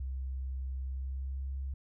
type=tone with pitch glide; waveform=sine; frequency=65.6 to 67.33 Hz; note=C2 to C#2; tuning=+5 to -50 cents; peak=-34 dBFS; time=0-1.74 s; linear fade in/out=5 ms; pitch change=+45 cents; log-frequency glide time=0.84-1.54 s; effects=none